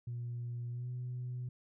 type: tone with pitch glide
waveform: sine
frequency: 120 to 124.3 Hz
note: B2 to B2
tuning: -49 to +12 cents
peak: -36 dBFS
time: 0.07-1.49 s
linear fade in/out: 5 ms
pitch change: +61 cents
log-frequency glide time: 0.7-0.89 s
effects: tanh soft clip ceiling -34 dBFS